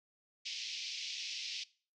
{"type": "band-pass noise", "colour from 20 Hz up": "white", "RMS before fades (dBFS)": -42, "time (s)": [0.45, 1.64], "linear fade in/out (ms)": 10, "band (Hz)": [2300, 5700], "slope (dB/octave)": 48, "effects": ["noise-tail reverb RT60 0.4 s tail -20 dB re dry"]}